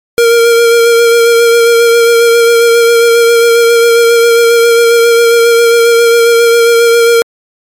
square tone with vibrato, 466.2 Hz, A#4, in tune, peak -4 dBFS, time 0.18-7.22 s, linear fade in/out 0 ms, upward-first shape sine, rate 7.4 Hz, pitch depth 19 cents each way, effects MP3 64 kbps

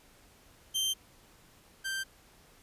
sawtooth tone pair in turn, 3136 / 1568 Hz, G7 / G6, 0 / 0 cents, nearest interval octave, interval 1200 cents, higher first, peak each -25 / -29 dBFS, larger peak first, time 0.74-0.94 / 1.84-2.04 s, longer neither, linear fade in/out 20 ms, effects pink hiss -60 dBFS RMS until 2.62 s + resampled to 32000 Hz

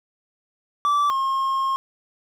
triangle tone pair in turn, 1161 / 1073.2 Hz, D6 / C6, -20 / +44 cents, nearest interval minor second, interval 136 cents, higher first, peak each -15 / -18 dBFS, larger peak first, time 0.85-1.1 / 1.1-1.76 s, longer second, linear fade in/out 0 ms, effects none

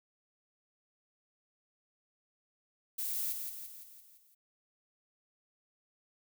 violet noise with echo, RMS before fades -36 dBFS, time 2.98-3.33 s, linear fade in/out 10 ms, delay 170 ms, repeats 6, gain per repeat -5 dB, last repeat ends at 4.35 s, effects none

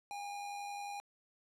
square tone with amplitude modulation, 812 Hz, G#5, 39 cents flat, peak -40 dBFS, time 0.11-1 s, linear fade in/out 0 ms, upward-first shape sine, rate 91.2 Hz, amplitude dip 35%, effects low-pass 11000 Hz 12 dB/octave

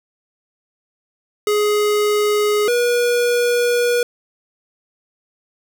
square tone pair in turn, 418.1 / 482.4 Hz, G#4 / B4, +12 / -41 cents, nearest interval major second, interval 247 cents, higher second, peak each -15 dBFS, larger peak neither, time 1.47-2.68 / 2.68-4.03 s, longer second, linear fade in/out 2 ms, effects none

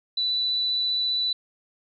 sine tone with vibrato, 3972 Hz, B7, 9 cents sharp, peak -22 dBFS, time 0.17-1.33 s, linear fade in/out 5 ms, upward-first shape sine, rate 15 Hz, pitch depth 9 cents each way, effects none

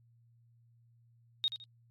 sine tone with echo, 3729 Hz, A#7, in tune, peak -27 dBFS, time 1.44-1.48 s, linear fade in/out 0 ms, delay 80 ms, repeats 2, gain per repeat -10 dB, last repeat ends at 1.64 s, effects added 117 Hz sine -62 dBFS peak until 1.9 s + MP3 64 kbps

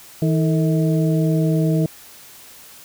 harmonic tone with a mistuned harmonic, 160 Hz, D#3, 49 cents sharp, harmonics 1 / 2 / 3 / 4, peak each -16 / -22 / -26 / -28 dBFS, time 0.22-1.86 s, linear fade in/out 2 ms, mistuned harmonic 3, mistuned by -110 cents, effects white hiss -43 dBFS RMS until 2.84 s

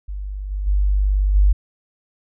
sine tone with level steps, 49.31 Hz, G1, 11 cents sharp, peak -25 / -21 / -14 / -10 dBFS, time 0.08-1.53 s, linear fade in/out 10 ms, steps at 0.5 / 0.66 / 1.34 s, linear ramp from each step 20 ms, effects none

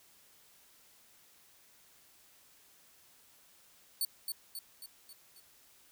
5% pulse tone with echo, 4471 Hz, C#8, 14 cents sharp, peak -23 dBFS, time 4.01-4.05 s, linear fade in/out 2 ms, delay 270 ms, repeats 5, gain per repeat -5 dB, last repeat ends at 5.4 s, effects white hiss -63 dBFS RMS until 5.91 s

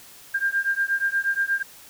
sine beating tone pair, 1594 / 1602.4 Hz, G6 / G6, +28 / +38 cents, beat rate 8.4 Hz, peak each -24 dBFS, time 0.34-1.63 s, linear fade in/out 10 ms, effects white hiss -47 dBFS RMS until 1.89 s

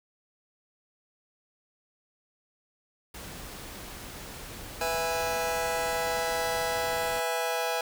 pink noise, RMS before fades -42 dBFS, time 3.14-7.2 s, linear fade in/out 5 ms
sawtooth chord, E major, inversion second, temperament just, 494.4 / 659.3 / 824.1 Hz, B4 / E5 / G#5, +2 / 0 / -14 cents, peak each -28 dBFS, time 4.81-7.81 s, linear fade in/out 2 ms
effects none

